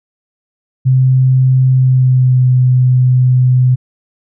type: tone with pitch glide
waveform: sine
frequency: 130 to 126.96 Hz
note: C3 to B2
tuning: -11 to +48 cents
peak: -6 dBFS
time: 0.85-3.76 s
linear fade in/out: 20 ms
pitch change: -41 cents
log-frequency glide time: 1.7-2.48 s
effects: none